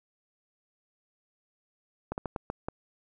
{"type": "slowing click train", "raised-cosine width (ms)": 1, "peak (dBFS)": -18, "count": 6, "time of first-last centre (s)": [2.12, 2.685], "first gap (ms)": 59, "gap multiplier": 1.33, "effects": []}